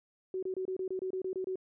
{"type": "tone bursts", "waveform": "sine", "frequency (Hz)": 374.7, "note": "F#4", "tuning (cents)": 22, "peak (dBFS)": -32, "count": 11, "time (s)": [0.34, 1.557], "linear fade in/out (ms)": 2, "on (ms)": 87, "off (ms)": 26, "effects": []}